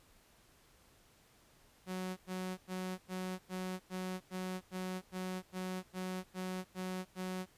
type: tone bursts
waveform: sawtooth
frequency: 185 Hz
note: F#3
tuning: in tune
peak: -34 dBFS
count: 14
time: 1.86-7.461 s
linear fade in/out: 50 ms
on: 310 ms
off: 97 ms
effects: pink hiss -66 dBFS RMS until 7.57 s + resampled to 32000 Hz